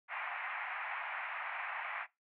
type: band-pass noise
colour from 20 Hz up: white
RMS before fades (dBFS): -41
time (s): 0.08-2.07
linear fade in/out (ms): 50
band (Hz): 700 to 2400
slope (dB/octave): 48
effects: noise-tail reverb RT60 0.2 s tail -19 dB re dry